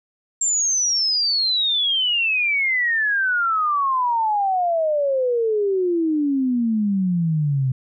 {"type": "exponential sweep", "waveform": "sine", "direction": "down", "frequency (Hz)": [7459, 127.5], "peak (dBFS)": -17, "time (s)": [0.41, 7.72], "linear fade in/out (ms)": 5, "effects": []}